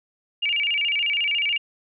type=tone with vibrato; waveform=sine; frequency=2549 Hz; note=D#7; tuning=41 cents sharp; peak=-20 dBFS; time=0.42-1.58 s; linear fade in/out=10 ms; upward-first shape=square; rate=14 Hz; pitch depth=180 cents each way; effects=none